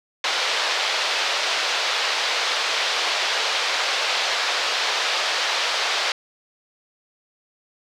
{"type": "band-pass noise", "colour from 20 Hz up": "white", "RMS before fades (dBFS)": -23, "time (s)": [0.24, 6.12], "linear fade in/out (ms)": 2, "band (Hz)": [480, 4700], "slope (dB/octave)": 24, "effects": []}